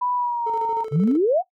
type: tone with pitch glide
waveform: sine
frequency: 987 to 920.9 Hz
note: B5 to A#5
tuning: -1 to -21 cents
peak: -21 dBFS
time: 0.01-0.84 s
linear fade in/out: 10 ms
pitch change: -120 cents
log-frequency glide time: 0.15-0.55 s
type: tone with tremolo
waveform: triangle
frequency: 440 Hz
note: A4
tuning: in tune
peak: -24 dBFS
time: 0.46-1.17 s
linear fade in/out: 10 ms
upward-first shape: square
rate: 13 Hz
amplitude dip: 60%
type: exponential sweep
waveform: sine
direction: up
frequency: 130.81 to 782 Hz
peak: -15 dBFS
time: 0.91-1.43 s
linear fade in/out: 50 ms
effects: noise-tail reverb RT60 0.1 s tail -17 dB re dry